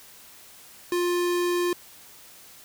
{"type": "tone", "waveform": "square", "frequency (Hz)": 352, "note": "F4", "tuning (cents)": 14, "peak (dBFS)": -23, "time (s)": [0.92, 1.73], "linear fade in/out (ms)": 2, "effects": ["white hiss -49 dBFS RMS until 2.64 s"]}